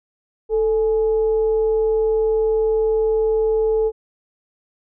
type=tone with frequency modulation; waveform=sine; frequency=440 Hz; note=A4; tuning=in tune; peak=-15 dBFS; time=0.49-3.92 s; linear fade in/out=50 ms; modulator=400 Hz; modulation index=0.25; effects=none